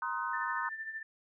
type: chord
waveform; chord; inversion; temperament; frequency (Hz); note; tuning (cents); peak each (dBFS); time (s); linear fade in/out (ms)
sine; C half-diminished seventh; third; just; 941.9 / 1046.5 / 1255.8 / 1507; Bb5 / C6 / Eb6 / Gb6; +18 / 0 / +16 / +31; -38; 0.02-0.69; 2
type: tone with tremolo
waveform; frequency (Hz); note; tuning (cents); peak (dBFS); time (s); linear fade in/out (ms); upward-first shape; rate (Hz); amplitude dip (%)
sine; 1777; A6; +17; -35; 0.33-1.03; 5; triangle; 13; 70
effects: none